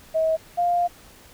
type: tone pair in turn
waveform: sine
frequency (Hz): 640 / 700.7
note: D#5 / F5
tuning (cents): +49 / +6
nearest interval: major second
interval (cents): 157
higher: second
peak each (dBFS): -18 / -18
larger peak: neither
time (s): 0.14-0.37 / 0.57-0.88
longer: second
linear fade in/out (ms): 20
effects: pink hiss -49 dBFS RMS until 1.33 s